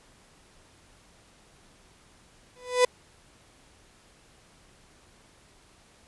35% pulse tone with exponential growth, 497.8 Hz, B4, 14 cents sharp, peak -13 dBFS, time 2.56-2.85 s, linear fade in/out 5 ms, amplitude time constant 61 ms, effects pink hiss -58 dBFS RMS until 6.07 s + resampled to 24000 Hz

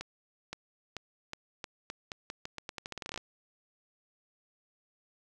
accelerating click train, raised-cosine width 0.2 ms, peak -21 dBFS, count 22, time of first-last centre 0.01-3.176 s, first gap 520 ms, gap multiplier 0.84, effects none

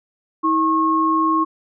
sine tone pair together, 320.6 / 1087 Hz, E4 / C#6, -48 / -34 cents, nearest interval octave + major sixth, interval 2114 cents, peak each -19 / -16 dBFS, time 0.43-1.45 s, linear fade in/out 20 ms, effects none

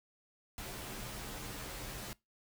pink noise with comb filter, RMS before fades -44 dBFS, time 0.58-2.13 s, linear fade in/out 0 ms, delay 12 ms, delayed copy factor -0.75, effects noise-tail reverb RT60 0.2 s tail -22 dB re dry

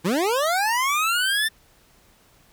25% pulse linear sweep, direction up, 152.6 to 1800 Hz, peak -16 dBFS, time 0.04-1.49 s, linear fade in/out 20 ms, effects pink hiss -57 dBFS RMS until 2.52 s

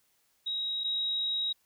sine tone pair in turn, 3813 / 3813 Hz, A#7 / A#7, +38 / +38 cents, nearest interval unison, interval 0 cents, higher neither, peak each -30 / -28 dBFS, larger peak second, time 0.46-0.84 / 0.84-1.53 s, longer second, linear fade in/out 10 ms, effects white hiss -71 dBFS RMS until 1.65 s

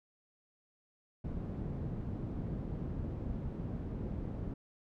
white low-pass noise, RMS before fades -39 dBFS, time 1.24-4.54 s, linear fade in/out 5 ms, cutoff 190 Hz, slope 12 dB/octave, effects none

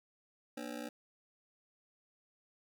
25% pulse ring-modulated tone, 267 Hz, C4, 35 cents sharp, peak -34 dBFS, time 0.57-0.89 s, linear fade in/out 5 ms, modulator 30.5 Hz, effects none

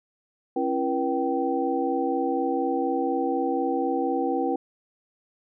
sine tone cluster, 272.2 / 336.3 / 483.1 / 775 Hz, C#4 / E4 / B4 / G5, -31 / +35 / -38 / -20 cents, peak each -28 dBFS, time 0.56-4.56 s, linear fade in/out 5 ms, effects none

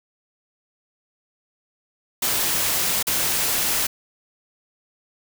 white noise with dropouts, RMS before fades -22 dBFS, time 2.22-3.87 s, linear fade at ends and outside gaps 5 ms, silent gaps 3.028-3.069 s, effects none

